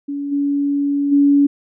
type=tone with level steps; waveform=sine; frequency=283.8 Hz; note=C#4; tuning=41 cents sharp; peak=-21 / -15 / -9 dBFS; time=0.08-1.47 s; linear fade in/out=10 ms; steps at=0.31 / 1.11 s; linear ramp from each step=20 ms; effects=none